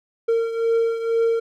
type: beating tone pair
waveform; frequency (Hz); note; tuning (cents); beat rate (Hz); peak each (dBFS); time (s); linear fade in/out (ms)
triangle; 457.8 / 459.9; A#4 / A#4; -31 / -23; 2.1; -17 / -23; 0.28-1.4; 10
effects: none